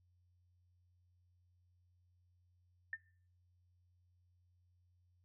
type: tone with exponential decay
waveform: sine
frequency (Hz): 1792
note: A6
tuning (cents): +31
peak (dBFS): -35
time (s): 2.93-3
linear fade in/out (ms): 2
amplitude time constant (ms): 15
effects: noise-tail reverb RT60 0.5 s tail -20 dB re dry + added 89 Hz sine -70 dBFS peak until 5.24 s